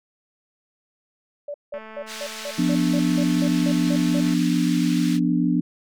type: tone bursts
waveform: sine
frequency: 580 Hz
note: D5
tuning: 22 cents flat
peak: -28 dBFS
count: 12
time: 1.48-4.204 s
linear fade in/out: 5 ms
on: 62 ms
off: 180 ms
type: click train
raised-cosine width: 0.5 ms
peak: -26 dBFS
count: 570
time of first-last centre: 1.74-4.338 s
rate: 219 Hz
type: band-pass noise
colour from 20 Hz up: white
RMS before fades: -36 dBFS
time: 2.06-5.2 s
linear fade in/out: 50 ms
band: 1700 to 4800 Hz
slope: 12 dB/octave
type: chord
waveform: sine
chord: B diminished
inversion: second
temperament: equal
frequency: 174.61 / 246.9 / 293.7 Hz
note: F3 / B3 / D4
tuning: 0 / 0 / 0 cents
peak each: -22 dBFS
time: 2.58-5.61 s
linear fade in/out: 10 ms
effects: none